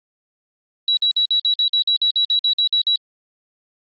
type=tone bursts; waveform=sine; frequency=3903 Hz; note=B7; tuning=21 cents flat; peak=-14 dBFS; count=15; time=0.88-2.959 s; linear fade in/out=2 ms; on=91 ms; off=51 ms; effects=Opus 24 kbps